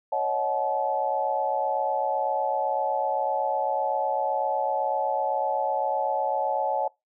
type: chord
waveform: sine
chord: D# half-diminished seventh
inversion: third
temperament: equal with one note detuned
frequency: 554.4 / 622.3 / 740 / 861.9 Hz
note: C#5 / D#5 / F#5 / A5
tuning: 0 / 0 / 0 / -36 cents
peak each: -29 / -31 / -29 / -27 dBFS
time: 0.12-6.88 s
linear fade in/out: 5 ms
effects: noise-tail reverb RT60 0.2 s tail -25 dB re dry